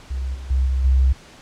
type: tone with level steps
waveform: sine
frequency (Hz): 65.41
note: C2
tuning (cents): 0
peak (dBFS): -22 / -30 / -15 / -17 / -12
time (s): 0.1-1.13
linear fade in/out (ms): 10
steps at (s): 0.34 / 0.5 / 0.66 / 0.84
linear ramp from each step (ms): 10
effects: pink hiss -45 dBFS RMS until 1.41 s + low-pass 7000 Hz 12 dB/octave